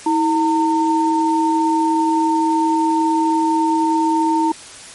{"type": "tone pair together", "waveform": "sine", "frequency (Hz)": [321.7, 910], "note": ["E4", "A#5"], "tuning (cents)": [-42, -42], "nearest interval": "octave + tritone", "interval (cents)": 1800, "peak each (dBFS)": -16, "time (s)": [0.06, 4.52], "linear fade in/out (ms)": 5, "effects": ["white hiss -37 dBFS RMS until 4.94 s", "MP3 48 kbps"]}